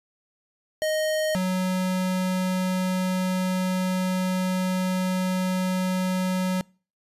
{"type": "tone pair in turn", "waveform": "square", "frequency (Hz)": [622.3, 185.01], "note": ["D#5", "F#3"], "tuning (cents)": [0, 0], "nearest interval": "octave + major sixth", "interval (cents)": 2100, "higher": "first", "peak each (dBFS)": [-23, -23], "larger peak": "neither", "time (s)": [[0.82, 1.35], [1.35, 6.61]], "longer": "second", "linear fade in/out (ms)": 0, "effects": ["noise-tail reverb RT60 0.4 s tail -26 dB re dry", "resampled to 32000 Hz"]}